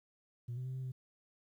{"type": "tone with pitch steps", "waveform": "sine", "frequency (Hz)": [120.2, 127.5, 129.8, 130.7, 128.8], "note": ["B2", "C3", "C3", "C3", "C3"], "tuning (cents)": [-46, -44, -13, -1, -27], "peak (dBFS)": -36, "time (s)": [0.48, 0.92], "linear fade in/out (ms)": 10, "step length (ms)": 88, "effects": ["tanh soft clip ceiling -36 dBFS", "12-bit"]}